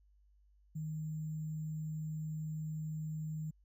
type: tone with sample-and-hold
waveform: sine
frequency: 155.56 Hz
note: D#3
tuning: in tune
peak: -37 dBFS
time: 0.75-3.51 s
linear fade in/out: 10 ms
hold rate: 7350 Hz
effects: added 50 Hz sine -64 dBFS peak until 3.64 s